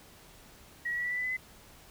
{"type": "tone with pitch steps", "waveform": "sine", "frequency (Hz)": [1908, 1924.6, 1941.4, 1958.2, 1975.3, 1992.5, 2010, 2027], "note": ["A#6", "B6", "B6", "B6", "B6", "B6", "B6", "B6"], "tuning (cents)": [40, -45, -30, -15, 0, 15, 30, 45], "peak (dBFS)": -30, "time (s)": [0.85, 1.37], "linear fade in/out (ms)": 10, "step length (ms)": 65, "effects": ["pink hiss -55 dBFS RMS until 1.9 s"]}